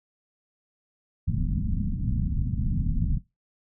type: low-pass noise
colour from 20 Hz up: pink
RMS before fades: -26 dBFS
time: 1.27-3.19 s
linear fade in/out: 10 ms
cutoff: 230 Hz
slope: 48 dB/octave
effects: noise-tail reverb RT60 0.2 s tail -18 dB re dry